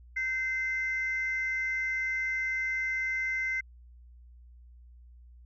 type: tone pair together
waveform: sine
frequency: 1553 / 2069 Hz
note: G6 / C7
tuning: -17 / -20 cents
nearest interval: perfect fourth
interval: 497 cents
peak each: -35 / -28 dBFS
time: 0.16-3.61 s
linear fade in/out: 10 ms
effects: tanh soft clip ceiling -23 dBFS + added 60 Hz sine -50 dBFS peak until 5.45 s